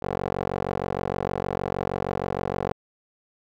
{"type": "tone with band-pass filter", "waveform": "15% pulse", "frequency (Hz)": 46.43, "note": "F#1", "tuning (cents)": 7, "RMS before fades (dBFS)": -28, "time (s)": [0.02, 2.73], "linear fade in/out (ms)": 10, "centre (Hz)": 600, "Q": 1.3, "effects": []}